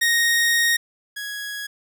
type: tone pair in turn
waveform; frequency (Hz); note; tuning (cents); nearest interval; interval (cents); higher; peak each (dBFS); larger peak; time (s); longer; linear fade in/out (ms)
sawtooth; 1864.7 / 1664.7; A#6 / G#6; 0 / +4; major second; 196; first; -13 / -25; first; 0.01-0.77 / 1.16-1.67; first; 10
effects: none